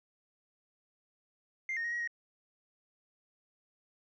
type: tone with pitch steps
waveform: sine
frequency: 2098 / 1848 / 1879 / 1904 / 1879 Hz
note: C7 / A#6 / A#6 / A#6 / A#6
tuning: +4 / -16 / +13 / +36 / +13 cents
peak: -31 dBFS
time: 1.69-2.075 s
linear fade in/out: 2 ms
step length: 77 ms
effects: tanh soft clip ceiling -30 dBFS